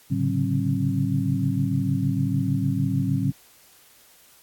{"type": "tone cluster", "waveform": "sine", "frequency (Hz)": [108.8, 137.3, 143.9, 188, 269.1], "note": ["A2", "C#3", "D3", "F#3", "C4"], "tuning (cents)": [-19, -16, -35, 28, 49], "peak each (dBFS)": -27, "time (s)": [0.1, 3.32], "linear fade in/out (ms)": 20, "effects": ["white hiss -54 dBFS RMS until 4.42 s", "AAC 64 kbps"]}